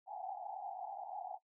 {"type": "band-pass noise", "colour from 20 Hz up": "pink", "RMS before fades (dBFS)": -45, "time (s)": [0.06, 1.39], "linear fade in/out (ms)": 50, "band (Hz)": [720, 830], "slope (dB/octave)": 96, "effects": ["noise-tail reverb RT60 0.1 s tail -17 dB re dry"]}